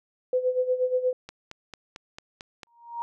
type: tone with tremolo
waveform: sine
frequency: 506 Hz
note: B4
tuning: 42 cents sharp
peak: -19 dBFS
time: 0.33-1.13 s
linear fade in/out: 2 ms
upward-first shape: sine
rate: 8.4 Hz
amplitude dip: 75%
type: click train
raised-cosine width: 0.2 ms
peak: -22 dBFS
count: 7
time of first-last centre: 1.29-2.632 s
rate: 4.47 Hz
type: tone with exponential growth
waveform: sine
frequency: 939 Hz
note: A#5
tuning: 12 cents sharp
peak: -26 dBFS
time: 2.67-3.02 s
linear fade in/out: 0 ms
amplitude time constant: 74 ms
effects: none